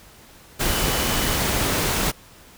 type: tone in noise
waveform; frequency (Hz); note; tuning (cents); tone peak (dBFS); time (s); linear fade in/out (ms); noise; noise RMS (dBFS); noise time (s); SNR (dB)
sine; 2985; F#7; +15; -33; 0.68-1.38; 20; pink; -22; 0.59-2.12; -14
effects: pink hiss -48 dBFS RMS until 2.57 s